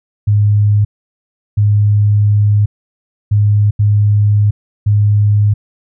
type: tone bursts at uneven times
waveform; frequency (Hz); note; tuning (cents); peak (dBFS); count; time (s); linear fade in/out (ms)
sine; 103.83; G#2; 0; -7; 5; 0.27-0.85 / 1.57-2.66 / 3.31-3.71 / 3.79-4.51 / 4.86-5.54; 10
effects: none